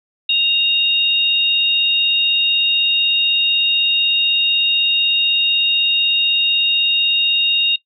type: tone pair together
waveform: sine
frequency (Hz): 2794 / 3730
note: F7 / A#7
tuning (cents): 0 / 0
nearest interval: perfect fourth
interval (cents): 500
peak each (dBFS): -15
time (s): 0.29-7.76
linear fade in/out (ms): 5
effects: noise-tail reverb RT60 0.1 s tail -21 dB re dry